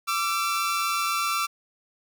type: tone pair together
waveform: sawtooth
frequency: 1169.1 / 1348 Hz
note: D6 / E6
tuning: -8 / +38 cents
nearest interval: major second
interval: 246 cents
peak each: -23 dBFS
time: 0.07-1.47 s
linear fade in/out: 20 ms
effects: none